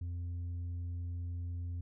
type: tone with tanh clipping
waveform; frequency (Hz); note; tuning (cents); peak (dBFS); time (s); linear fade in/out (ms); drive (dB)
sine; 87; F2; -6; -37; 0.01-1.81; 5; 3
effects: none